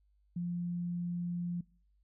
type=tone; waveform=sine; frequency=174.4 Hz; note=F3; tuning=2 cents flat; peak=-33 dBFS; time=0.36-1.61 s; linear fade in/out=5 ms; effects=noise-tail reverb RT60 0.5 s tail -25 dB re dry + added 50 Hz sine -67 dBFS peak until 2.03 s